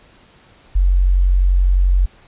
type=tone; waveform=sine; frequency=45.8 Hz; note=F#1; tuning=17 cents flat; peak=-10 dBFS; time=0.75-2.06 s; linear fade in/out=10 ms; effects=pink hiss -49 dBFS RMS until 2.27 s + resampled to 8000 Hz